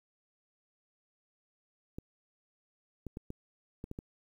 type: clicks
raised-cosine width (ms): 3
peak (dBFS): -27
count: 7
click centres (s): 1.985 / 3.067 / 3.171 / 3.304 / 3.841 / 3.914 / 3.989
effects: 10-bit